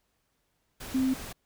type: tone in noise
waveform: sine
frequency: 261.6 Hz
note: C4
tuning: in tune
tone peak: -23 dBFS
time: 0.94-1.14 s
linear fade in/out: 10 ms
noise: pink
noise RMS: -41 dBFS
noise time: 0.8-1.33 s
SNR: +15 dB
effects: pink hiss -75 dBFS RMS until 1.45 s